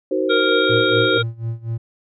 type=chord; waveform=sine; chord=C half-diminished seventh; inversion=first; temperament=just; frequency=314 / 376.7 / 470.9 / 523.3 Hz; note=Eb4 / Gb4 / Bb4 / C5; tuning=+16 / +31 / +18 / 0 cents; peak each=-23 / -21 / -27 / -22 dBFS; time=0.11-1.18 s; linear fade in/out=5 ms
type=harmonic tone; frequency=466.2 Hz; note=A#4; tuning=in tune; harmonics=1 / 3 / 5 / 7 / 8; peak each=-20 / -19 / -30 / -27 / -23 dBFS; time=0.29-1.23 s; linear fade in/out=20 ms
type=tone with tremolo; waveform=triangle; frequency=114.8 Hz; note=A#2; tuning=26 cents flat; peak=-18 dBFS; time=0.69-1.78 s; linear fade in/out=10 ms; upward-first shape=sine; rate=4.1 Hz; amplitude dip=90%
effects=none